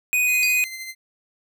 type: tone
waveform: square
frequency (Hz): 2489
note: D#7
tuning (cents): 0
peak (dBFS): -18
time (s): 0.13-0.64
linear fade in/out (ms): 0
type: tone with tremolo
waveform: sawtooth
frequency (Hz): 2075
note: C7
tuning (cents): -15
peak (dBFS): -27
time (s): 0.26-0.95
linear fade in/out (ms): 50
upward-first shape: sine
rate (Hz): 13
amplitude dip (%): 40
type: tone with exponential decay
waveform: sine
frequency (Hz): 4699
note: D8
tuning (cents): 0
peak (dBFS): -21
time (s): 0.43-0.62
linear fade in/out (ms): 0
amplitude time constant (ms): 40
effects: none